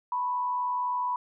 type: tone with frequency modulation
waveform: sine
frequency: 987.8 Hz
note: B5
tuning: in tune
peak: -26 dBFS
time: 0.12-1.16 s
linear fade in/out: 2 ms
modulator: 83.7 Hz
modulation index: 0.42
effects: none